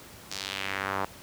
sawtooth tone with band-pass filter sweep, 97.3 Hz, G2, 12 cents flat, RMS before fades -33 dBFS, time 0.31-1.05 s, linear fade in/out 5 ms, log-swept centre 5500 to 960 Hz, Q 1.7, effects pink hiss -48 dBFS RMS until 1.22 s + high-pass 60 Hz 12 dB/octave

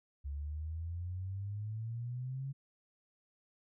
sine exponential sweep, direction up, 69.3 to 138.59 Hz, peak -37 dBFS, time 0.24-2.53 s, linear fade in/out 20 ms, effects none

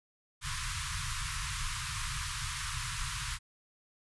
pink band-stop noise, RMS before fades -36 dBFS, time 0.41-3.39 s, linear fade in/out 50 ms, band 150 to 970 Hz, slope 96 dB/octave, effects resampled to 24000 Hz

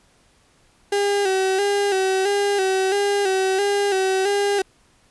35% pulse tone with vibrato, 392 Hz, G4, in tune, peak -16 dBFS, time 0.92-4.62 s, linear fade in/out 5 ms, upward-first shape square, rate 1.5 Hz, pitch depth 53 cents each way, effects pink hiss -58 dBFS RMS until 5.1 s + resampled to 24000 Hz

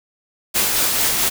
white noise with tremolo, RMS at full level -17 dBFS, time 0.54-1.3 s, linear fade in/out 20 ms, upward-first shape sine, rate 4.5 Hz, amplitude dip 30%, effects none

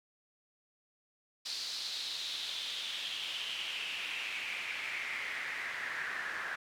pink noise with band-pass filter sweep, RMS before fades -39 dBFS, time 1.45-6.56 s, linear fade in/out 10 ms, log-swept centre 4500 to 1600 Hz, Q 4.5, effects none

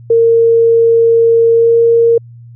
sine tone with pitch glide, 460 to 463.7 Hz, A#4 to A#4, -23 to -9 cents, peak -5 dBFS, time 0.1-2.18 s, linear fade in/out 5 ms, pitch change +14 cents, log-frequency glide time 1.53-1.77 s, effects added 118 Hz sine -32 dBFS peak until 2.55 s

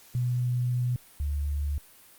sine tone pair in turn, 123.47 / 72.38 Hz, B2 / D2, 0 / -25 cents, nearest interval major sixth, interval 925 cents, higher first, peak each -24 / -26 dBFS, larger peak first, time 0.15-0.96 / 1.2-1.78 s, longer first, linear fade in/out 0 ms, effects white hiss -54 dBFS RMS until 2.18 s + Opus 48 kbps

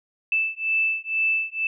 sine beating tone pair, 2637 / 2639.1 Hz, E7 / E7, 0 / +1 cents, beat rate 2.1 Hz, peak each -24 dBFS, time 0.32-1.67 s, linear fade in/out 2 ms, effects none

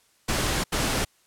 pink noise bursts at uneven times, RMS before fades -25 dBFS, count 2, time 0.28-0.64 / 0.72-1.05 s, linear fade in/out 10 ms, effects white hiss -63 dBFS RMS until 1.26 s + low-pass 11000 Hz 12 dB/octave

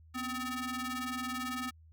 sawtooth ring-modulated tone, 512 Hz, C5, 38 cents flat, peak -28 dBFS, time 0.14-1.71 s, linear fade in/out 20 ms, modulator 759 Hz, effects added 80 Hz sine -55 dBFS peak until 1.92 s

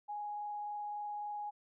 sine tone with frequency modulation, 830.6 Hz, G#5, in tune, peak -38 dBFS, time 0.08-1.51 s, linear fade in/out 20 ms, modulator 23.6 Hz, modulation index 0.24, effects none

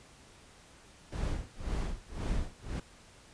brown noise with tremolo, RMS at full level -31 dBFS, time 1.12-2.8 s, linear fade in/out 5 ms, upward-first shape sine, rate 1.9 Hz, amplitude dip 100%, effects pink hiss -57 dBFS RMS until 3.33 s + resampled to 22050 Hz

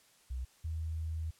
sine tone pair in turn, 63.5 / 80.15 Hz, B1 / E2, +49 / -48 cents, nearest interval major third, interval 403 cents, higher second, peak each -35 / -34 dBFS, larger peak second, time 0.3-0.45 / 0.64-1.31 s, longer second, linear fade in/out 10 ms, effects white hiss -65 dBFS RMS until 1.39 s + low-pass 11000 Hz 12 dB/octave

